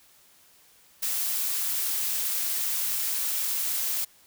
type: noise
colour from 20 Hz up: blue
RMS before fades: -28 dBFS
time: 1.02-4.05 s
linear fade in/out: 10 ms
effects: white hiss -58 dBFS RMS until 4.26 s